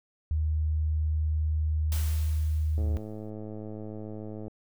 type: tone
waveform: sine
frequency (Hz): 77.4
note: D#2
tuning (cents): -9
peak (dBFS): -24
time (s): 0.31-2.97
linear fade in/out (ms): 0
type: noise with exponential decay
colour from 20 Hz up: white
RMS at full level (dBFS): -38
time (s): 1.92-3.3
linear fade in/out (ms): 0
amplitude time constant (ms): 300
type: click train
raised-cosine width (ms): 2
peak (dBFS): -27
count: 183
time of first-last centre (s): 2.78-4.481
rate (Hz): 107
effects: none